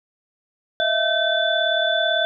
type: tone cluster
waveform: sine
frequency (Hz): 638 / 676 / 1534 / 3486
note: D#5 / E5 / G6 / A7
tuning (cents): +43 / +43 / -38 / -17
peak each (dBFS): -23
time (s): 0.8-2.25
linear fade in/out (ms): 0
effects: none